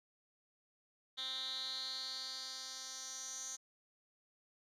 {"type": "tone with band-pass filter sweep", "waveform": "10% pulse", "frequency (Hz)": 261.6, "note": "C4", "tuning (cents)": 0, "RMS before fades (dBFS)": -44, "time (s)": [1.17, 3.57], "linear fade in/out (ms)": 20, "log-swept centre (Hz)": [3600, 6300], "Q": 6.6, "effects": []}